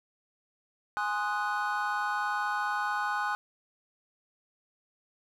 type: chord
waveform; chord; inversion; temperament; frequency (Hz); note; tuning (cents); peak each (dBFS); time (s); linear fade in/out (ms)
triangle; Ab dominant seventh; none; equal; 830.6 / 1046.5 / 1244.5 / 1480; Ab5 / C6 / Eb6 / Gb6; 0 / 0 / 0 / 0; -31 / -34 / -33 / -31; 0.97-3.35; 0
effects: none